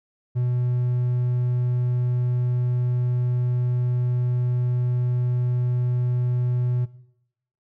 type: tone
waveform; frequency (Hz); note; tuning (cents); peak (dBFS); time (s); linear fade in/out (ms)
triangle; 123.47; B2; 0; -18; 0.35-6.86; 20
effects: noise-tail reverb RT60 0.8 s tail -18 dB re dry